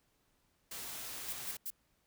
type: noise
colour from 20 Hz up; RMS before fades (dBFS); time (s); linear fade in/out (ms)
white; -44; 0.71-1.57; 5
type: noise bursts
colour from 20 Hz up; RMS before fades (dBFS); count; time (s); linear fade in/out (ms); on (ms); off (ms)
violet; -40; 3; 1.28-1.704; 5; 48; 140
effects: pink hiss -75 dBFS RMS until 2.06 s